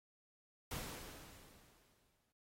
pink noise with exponential decay, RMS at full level -44 dBFS, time 0.71-2.32 s, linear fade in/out 2 ms, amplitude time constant 350 ms, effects AAC 48 kbps

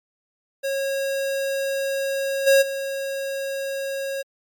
square tone with level steps, 546 Hz, C#5, 26 cents flat, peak -23 / -13 / -26 dBFS, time 0.63-4.23 s, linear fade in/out 20 ms, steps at 2.46 / 2.61 s, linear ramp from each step 20 ms, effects MP3 96 kbps

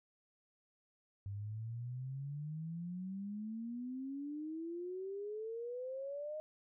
sine exponential sweep, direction up, 98 to 622.3 Hz, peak -40 dBFS, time 1.26-6.4 s, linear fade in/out 0 ms, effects none

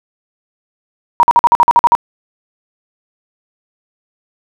sine tone bursts, 949 Hz, A#5, 31 cents sharp, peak -3 dBFS, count 10, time 1.2-1.951 s, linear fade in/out 0 ms, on 31 ms, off 49 ms, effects none

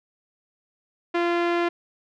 sawtooth tone with low-pass filter, 344.7 Hz, F4, 23 cents flat, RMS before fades -23 dBFS, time 1.14-1.69 s, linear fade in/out 10 ms, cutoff 2500 Hz, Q 1.1, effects none

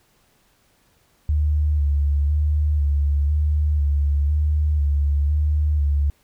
sine tone with vibrato, 73.42 Hz, D2, in tune, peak -16 dBFS, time 1.29-6.1 s, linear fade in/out 0 ms, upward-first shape square, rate 1 Hz, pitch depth 36 cents each way, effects pink hiss -61 dBFS RMS until 6.23 s

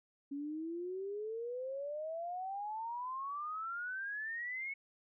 sine exponential sweep, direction up, 277.2 to 2217 Hz, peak -38 dBFS, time 0.31-4.74 s, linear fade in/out 10 ms, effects none

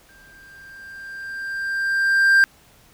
triangle tone with exponential growth, 1585 Hz, G6, 19 cents sharp, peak -8 dBFS, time 0.09-2.44 s, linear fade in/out 0 ms, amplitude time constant 510 ms, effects pink hiss -53 dBFS RMS until 2.93 s

